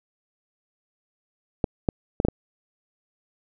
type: clicks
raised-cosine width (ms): 2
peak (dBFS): -7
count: 5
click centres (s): 1.642 / 1.888 / 2.201 / 2.25 / 2.285
effects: none